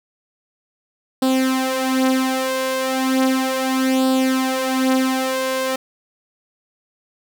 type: tone with flanger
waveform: sawtooth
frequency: 261.6 Hz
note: C4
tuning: in tune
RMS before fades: -19 dBFS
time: 1.22-5.76 s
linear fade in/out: 5 ms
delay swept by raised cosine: 0.23 to 5.83 ms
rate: 0.35 Hz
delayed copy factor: +0.7
effects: none